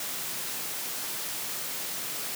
white high-pass noise, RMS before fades -34 dBFS, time 0-2.35 s, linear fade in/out 2 ms, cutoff 110 Hz, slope 96 dB/octave, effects none

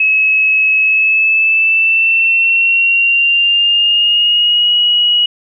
sine tone with pitch glide, 2575 to 2907 Hz, E7 to F#7, -41 to -31 cents, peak -8 dBFS, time 0-5.26 s, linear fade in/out 5 ms, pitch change +210 cents, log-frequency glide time 0.82-4.75 s, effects none

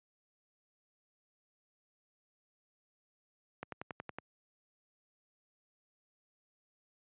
click train, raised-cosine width 0.5 ms, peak -25 dBFS, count 7, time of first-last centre 3.63-4.186 s, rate 10.8 Hz, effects high-pass 100 Hz 12 dB/octave + resampled to 8000 Hz

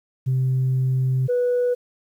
sine tone pair in turn, 130.1 / 491.2 Hz, C3 / B4, -9 / -9 cents, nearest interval octave + major seventh, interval 2300 cents, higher second, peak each -16 dBFS, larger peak neither, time 0.26-1.28 / 1.28-1.75 s, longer first, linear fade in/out 20 ms, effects tanh soft clip ceiling -15 dBFS + 9-bit

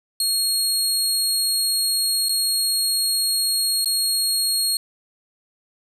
25% pulse tone with dropouts, 4289 Hz, C8, 42 cents sharp, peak -14 dBFS, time 0.2-4.77 s, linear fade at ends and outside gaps 2 ms, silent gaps 2.286-2.292 / 3.846-3.857 s, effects 9-bit

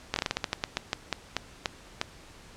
slowing click train, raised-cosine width 0.2 ms, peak -9 dBFS, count 16, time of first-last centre 0.14-2.014 s, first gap 22 ms, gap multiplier 1.22, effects pink hiss -51 dBFS RMS until 2.56 s + low-pass 8000 Hz 12 dB/octave

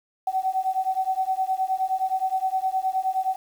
sine beating tone pair, 753 / 762.6 Hz, F#5 / G5, +30 / -48 cents, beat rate 9.6 Hz, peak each -25 / -25 dBFS, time 0.27-3.36 s, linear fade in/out 5 ms, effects 8-bit

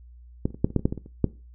clicks, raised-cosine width 3 ms, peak -10 / -30 / -25 / -6 / -25 / -7 / -21 / -7 / -15 / -22 / -30 / -6 dBFS, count 12, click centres 0.455 / 0.505 / 0.545 / 0.645 / 0.704 / 0.763 / 0.794 / 0.855 / 0.925 / 0.977 / 1.061 / 1.243 s, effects noise-tail reverb RT60 0.3 s tail -19 dB re dry + added 60 Hz sine -45 dBFS peak until 1.54 s

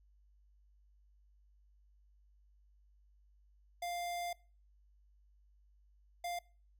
square tone bursts at uneven times, 698.5 Hz, F5, in tune, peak -38 dBFS, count 2, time 3.82-4.33 / 6.24-6.39 s, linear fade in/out 5 ms, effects noise-tail reverb RT60 0.4 s tail -24 dB re dry + added 50 Hz sine -64 dBFS peak until 6.79 s

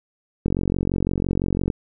click train, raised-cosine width 3 ms, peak -9 dBFS, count 58, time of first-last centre 0.46-1.702 s, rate 45.9 Hz, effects none

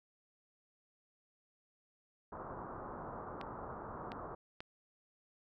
white low-pass noise, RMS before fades -46 dBFS, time 2.32-4.35 s, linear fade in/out 5 ms, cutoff 1300 Hz, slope 48 dB/octave
clicks, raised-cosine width 0.3 ms, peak -28 dBFS, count 3, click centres 3.413 / 4.119 / 4.605 s
effects none

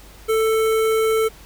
square tone with notch filter, 442.2 Hz, A4, 9 cents sharp, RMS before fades -18 dBFS, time 0.28-1.29 s, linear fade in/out 20 ms, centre 4800 Hz, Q 1.1, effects added 50 Hz sine -45 dBFS peak until 1.45 s + pink hiss -46 dBFS RMS until 1.45 s

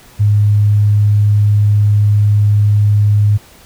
sine tone, 103.83 Hz, G#2, in tune, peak -7 dBFS, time 0.19-3.38 s, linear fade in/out 20 ms, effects pink hiss -42 dBFS RMS until 3.65 s

